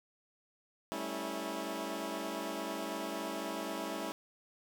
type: chord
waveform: 15% pulse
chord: A dominant seventh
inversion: third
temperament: equal with one note detuned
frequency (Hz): 196 / 220 / 277.2 / 325.5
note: G3 / A3 / C#4 / E4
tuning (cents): 0 / 0 / 0 / -22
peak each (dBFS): -38 / -38 / -36 / -34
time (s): 0.92-4.12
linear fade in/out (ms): 0
effects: none